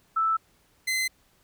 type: tone pair in turn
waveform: sine / sawtooth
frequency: 1318.5 / 2054 Hz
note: E6 / C7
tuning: 0 / -33 cents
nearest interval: minor sixth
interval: 767 cents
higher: second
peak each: -21 dBFS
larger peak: neither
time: 0.16-0.37 / 0.87-1.08 s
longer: neither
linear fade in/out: 10 ms
effects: pink hiss -64 dBFS RMS until 1.43 s

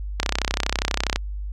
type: click train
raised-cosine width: 0.2 ms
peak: -3 dBFS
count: 32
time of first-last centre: 0.2-1.16 s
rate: 32.3 Hz
effects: added 50 Hz sine -27 dBFS peak until 1.52 s

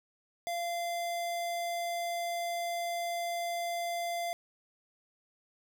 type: tone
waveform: square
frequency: 689 Hz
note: F5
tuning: 24 cents flat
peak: -33 dBFS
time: 0.47-4.33 s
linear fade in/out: 0 ms
effects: none

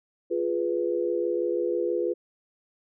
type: chord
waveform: sine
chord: F diminished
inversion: none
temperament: equal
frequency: 349.2 / 415.3 / 493.9 Hz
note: F4 / Ab4 / Cb5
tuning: 0 / 0 / 0 cents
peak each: -27 / -30 / -28 dBFS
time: 0.3-2.14 s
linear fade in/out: 20 ms
effects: none

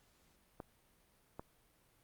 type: clicks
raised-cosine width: 1 ms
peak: -30 dBFS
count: 2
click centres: 0.602 / 1.395 s
effects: pink hiss -71 dBFS RMS until 2.03 s + Opus 48 kbps

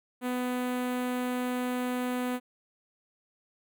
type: tone with notch filter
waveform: sawtooth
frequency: 249.3 Hz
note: B3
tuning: 16 cents sharp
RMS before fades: -31 dBFS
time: 0.21-2.4 s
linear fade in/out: 50 ms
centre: 5300 Hz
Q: 0.91
effects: none

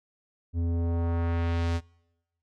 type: tone with low-pass filter sweep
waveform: square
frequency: 84.5 Hz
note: E2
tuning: 43 cents sharp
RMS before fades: -27 dBFS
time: 0.53-1.81 s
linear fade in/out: 50 ms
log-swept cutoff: 230 to 7200 Hz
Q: 0.84
effects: noise-tail reverb RT60 1.0 s tail -26 dB re dry

